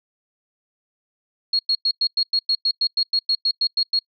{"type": "tone bursts", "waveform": "sine", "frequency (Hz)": 4300, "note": "C8", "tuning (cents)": 47, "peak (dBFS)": -16, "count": 16, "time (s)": [1.53, 3.991], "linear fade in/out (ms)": 5, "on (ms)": 61, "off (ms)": 99, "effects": ["noise-tail reverb RT60 0.1 s tail -26 dB re dry"]}